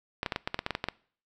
clicks, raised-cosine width 0.3 ms, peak -13 dBFS, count 12, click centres 0.231 / 0.262 / 0.322 / 0.361 / 0.475 / 0.544 / 0.591 / 0.664 / 0.707 / 0.751 / 0.841 / 0.886 s, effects noise-tail reverb RT60 0.5 s tail -23 dB re dry

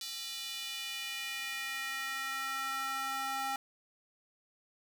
square tone with high-pass filter sweep, 268.8 Hz, C4, 47 cents sharp, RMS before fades -38 dBFS, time 0.01-3.56 s, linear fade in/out 2 ms, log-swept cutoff 4000 to 940 Hz, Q 2.2, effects 9-bit

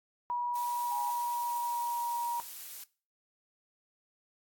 sine tone with pitch glide, 967 to 949.8 Hz, B5 to A#5, -37 to +32 cents, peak -30 dBFS, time 0.3-2.4 s, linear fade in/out 0 ms, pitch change -31 cents, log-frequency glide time 0.47-2.12 s
blue noise, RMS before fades -44 dBFS, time 0.55-2.84 s, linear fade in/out 5 ms
sine tone, 830 Hz, G#5, 1 cent flat, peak -37 dBFS, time 0.91-1.11 s, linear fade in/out 10 ms
effects noise-tail reverb RT60 0.4 s tail -22 dB re dry + AAC 64 kbps

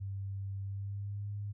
sine tone with pitch glide, 98 to 102.22 Hz, G2 to G#2, 0 to -27 cents, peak -36 dBFS, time 0-1.53 s, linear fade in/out 20 ms, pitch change +73 cents, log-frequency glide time 0.62-1.28 s, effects none

